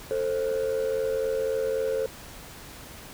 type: tone pair together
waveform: sine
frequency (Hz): 444.2 / 528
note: A4 / C5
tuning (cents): +16 / +16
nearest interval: minor third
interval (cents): 300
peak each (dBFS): -25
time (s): 0.11-2.06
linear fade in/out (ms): 0
effects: tanh soft clip ceiling -21 dBFS + pink hiss -44 dBFS RMS until 3.13 s